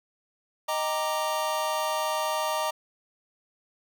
square chord, Eb major seventh, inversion none, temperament equal with one note detuned, 622.3 / 784 / 932.3 / 1180.8 Hz, Eb5 / G5 / Bb5 / D6, 0 / 0 / 0 / +9 cents, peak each -31 / -37 / -31 / -33 dBFS, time 0.68-2.71 s, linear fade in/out 10 ms, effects none

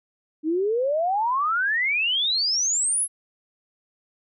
sine exponential sweep, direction up, 300 to 11175 Hz, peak -20 dBFS, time 0.43-3.08 s, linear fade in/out 50 ms, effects none

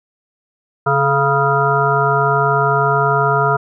harmonic tone with a mistuned harmonic, 138.59 Hz, C#3, in tune, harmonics 1 / 3 / 5 / 7 / 9 / 10, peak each -19 / -19 / -19 / -19 / -19 / -19 dBFS, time 0.86-3.57 s, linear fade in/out 10 ms, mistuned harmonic 3, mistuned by +42 cents, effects none

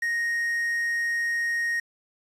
triangle tone with quantisation, 1867 Hz, A#6, 2 cents sharp, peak -22 dBFS, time 0.02-1.8 s, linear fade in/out 5 ms, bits 8, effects resampled to 32000 Hz

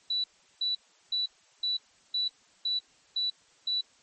sine tone bursts, 3951 Hz, B7, in tune, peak -26 dBFS, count 8, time 0.1-3.81 s, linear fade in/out 5 ms, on 140 ms, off 370 ms, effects white hiss -62 dBFS RMS until 4.02 s + MP3 32 kbps

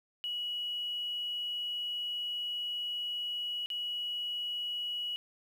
sine tone with dropouts, 2925 Hz, F#7, 21 cents flat, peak -33 dBFS, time 0.24-5.16 s, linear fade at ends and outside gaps 0 ms, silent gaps 3.66-3.702 s, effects 10-bit

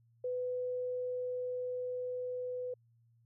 sine tone with level ramp, 499.6 Hz, B4, 20 cents sharp, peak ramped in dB -33 to -36 dBFS, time 0.24-2.74 s, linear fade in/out 5 ms, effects added 116 Hz sine -65 dBFS peak until 3.25 s

